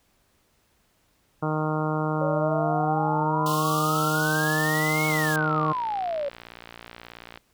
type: harmonic tone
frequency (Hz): 154.6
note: D#3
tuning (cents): -11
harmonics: 1 / 2 / 3 / 4 / 5 / 6 / 7 / 8 / 9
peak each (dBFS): -27 / -30 / -32 / -33 / -34 / -35 / -35 / -36 / -37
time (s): 1.42-5.73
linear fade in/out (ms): 10
type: exponential two-way sweep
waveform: sine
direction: up then down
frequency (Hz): 550 to 2217 to 550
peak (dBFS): -25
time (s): 2.21-6.29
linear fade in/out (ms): 5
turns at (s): 5.07
type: high-pass noise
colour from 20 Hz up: pink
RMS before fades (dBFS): -35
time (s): 3.46-5.36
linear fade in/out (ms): 2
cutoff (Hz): 2800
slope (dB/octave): 96
type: click train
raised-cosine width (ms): 0.3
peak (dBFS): -24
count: 137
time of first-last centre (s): 5.05-7.375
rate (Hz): 58.5
effects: pink hiss -66 dBFS RMS until 7.53 s